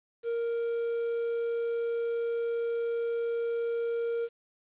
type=tone; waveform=triangle; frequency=466.2 Hz; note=A#4; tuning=in tune; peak=-26 dBFS; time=0.23-4.29 s; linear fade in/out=50 ms; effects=resampled to 8000 Hz + 10-bit